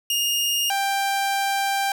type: tone pair in turn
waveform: sawtooth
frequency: 2837 / 789 Hz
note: F7 / G5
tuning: +27 / +11 cents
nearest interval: octave + minor seventh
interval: 2216 cents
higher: first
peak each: -17 dBFS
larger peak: neither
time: 0.1-0.7 / 0.7-1.92 s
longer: second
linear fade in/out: 2 ms
effects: none